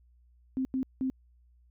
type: tone bursts at uneven times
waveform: sine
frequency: 261.6 Hz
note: C4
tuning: in tune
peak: -27 dBFS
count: 3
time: 0.57-0.65 / 0.74-0.83 / 1.01-1.1 s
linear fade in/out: 0 ms
effects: added 60 Hz sine -59 dBFS peak until 1.7 s